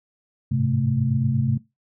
sine tone cluster, 102.2 / 110.2 / 131.6 / 220.2 Hz, G#2 / A2 / C3 / A3, -27 / +3 / +10 / +2 cents, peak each -28 / -28 / -20 / -26 dBFS, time 0.51-1.58 s, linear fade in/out 10 ms, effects noise-tail reverb RT60 0.2 s tail -19 dB re dry

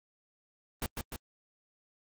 pink noise with echo, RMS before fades -33 dBFS, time 0.82-0.86 s, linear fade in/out 0 ms, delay 150 ms, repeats 2, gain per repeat -3 dB, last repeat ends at 1.16 s, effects Opus 24 kbps

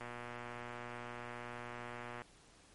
click train, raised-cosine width 0.5 ms, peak -30 dBFS, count 266, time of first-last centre 0.01-2.218 s, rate 120 Hz, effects pink hiss -63 dBFS RMS until 2.74 s + MP3 48 kbps

